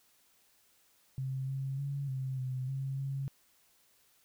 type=tone with pitch steps; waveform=sine; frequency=132.6 / 134.9 / 140.3 / 131.9 / 128.9 / 135.1 / 136.6 Hz; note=C3 / C#3 / C#3 / C3 / C3 / C#3 / C#3; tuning=+23 / -47 / +21 / +14 / -26 / -44 / -25 cents; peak=-33 dBFS; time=1.18-3.28 s; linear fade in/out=0 ms; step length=300 ms; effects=white hiss -68 dBFS RMS until 4.24 s